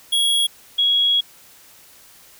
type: tone pair in turn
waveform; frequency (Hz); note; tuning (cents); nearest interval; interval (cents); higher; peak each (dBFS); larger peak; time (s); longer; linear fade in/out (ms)
square / sine; 3322 / 3322; G#7 / G#7; 0 / 0; unison; 0; neither; -16 / -14; second; 0.12-0.47 / 0.78-1.21; second; 10
effects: white hiss -48 dBFS RMS until 2.39 s